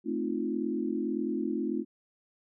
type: chord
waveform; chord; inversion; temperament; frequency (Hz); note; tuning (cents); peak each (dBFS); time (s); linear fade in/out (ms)
sine; F dominant seventh; first; equal; 220 / 261.6 / 311.1 / 349.2; A3 / C4 / Eb4 / F4; 0 / 0 / 0 / 0; -34; 0.04-1.85; 50
effects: none